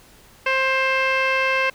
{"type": "tone with low-pass filter", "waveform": "15% pulse", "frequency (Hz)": 528, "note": "C5", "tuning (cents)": 16, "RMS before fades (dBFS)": -20, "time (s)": [0.46, 1.7], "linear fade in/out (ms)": 5, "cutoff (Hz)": 2900, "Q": 3.8, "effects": ["pink hiss -50 dBFS RMS until 1.74 s"]}